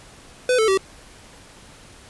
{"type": "tone with pitch steps", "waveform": "square", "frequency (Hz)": [502, 439.5, 384.9], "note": ["B4", "A4", "G4"], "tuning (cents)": [28, -2, -32], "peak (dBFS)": -16, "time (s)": [0.49, 0.775], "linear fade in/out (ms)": 2, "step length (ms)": 95, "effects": ["pink hiss -46 dBFS RMS until 2.09 s", "resampled to 24000 Hz"]}